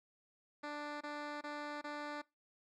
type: tone bursts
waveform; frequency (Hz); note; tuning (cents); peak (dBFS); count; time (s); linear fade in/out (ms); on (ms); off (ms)
10% pulse; 294.6; D4; +6; -33; 4; 0.63-2.219; 10; 380; 23
effects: noise-tail reverb RT60 0.2 s tail -21 dB re dry + low-pass 4000 Hz 12 dB/octave